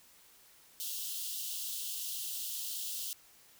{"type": "high-pass noise", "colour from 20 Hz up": "white", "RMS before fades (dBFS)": -39, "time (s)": [0.8, 3.13], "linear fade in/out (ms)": 0, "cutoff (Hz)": 2800, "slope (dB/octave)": 96, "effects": ["white hiss -61 dBFS RMS until 3.59 s"]}